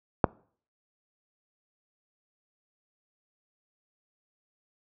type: click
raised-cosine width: 1 ms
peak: -4 dBFS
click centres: 0.242 s
effects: noise-tail reverb RT60 0.5 s tail -24 dB re dry + high-pass 60 Hz 12 dB/octave